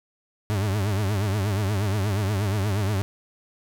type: tone with vibrato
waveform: 40% pulse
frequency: 101 Hz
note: G#2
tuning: 48 cents flat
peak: -21 dBFS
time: 0.5-3.02 s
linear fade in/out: 0 ms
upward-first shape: triangle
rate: 8.4 Hz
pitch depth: 150 cents each way
effects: none